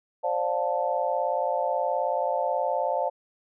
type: chord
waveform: sine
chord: D minor seventh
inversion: third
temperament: just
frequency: 528.6 / 587.3 / 704.8 / 881 Hz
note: C5 / D5 / F5 / A5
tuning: +18 / 0 / +16 / +2 cents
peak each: -29 dBFS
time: 0.23-3.1 s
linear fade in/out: 20 ms
effects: none